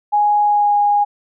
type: tone with pitch glide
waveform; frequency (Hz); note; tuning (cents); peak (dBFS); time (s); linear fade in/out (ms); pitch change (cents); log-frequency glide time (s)
sine; 830.6 to 822; G#5 to G#5; 0 to -18; -11; 0.12-1.05; 20; -18; 0.43-0.77
effects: none